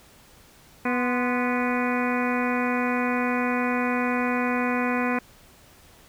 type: harmonic tone with a mistuned harmonic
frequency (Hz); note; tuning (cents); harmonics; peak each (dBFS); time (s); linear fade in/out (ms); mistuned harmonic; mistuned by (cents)
246.3; B3; -5; 1 / 2 / 3 / 4 / 5 / 6 / 7 / 8 / 9 / 10; -25 / -30 / -32 / -31 / -37 / -33 / -37 / -34 / -38 / -34; 0.85-5.19; 5; 4; +79
effects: pink hiss -53 dBFS RMS until 6.08 s